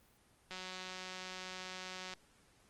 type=click train; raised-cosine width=0.2 ms; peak=-28 dBFS; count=302; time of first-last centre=0.51-2.137 s; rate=185 Hz; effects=pink hiss -68 dBFS RMS until 2.69 s + Opus 24 kbps